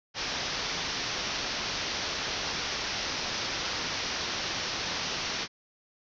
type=low-pass noise; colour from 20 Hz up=white; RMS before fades=-33 dBFS; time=0.14-5.48 s; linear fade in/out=50 ms; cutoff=6000 Hz; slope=96 dB/octave; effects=none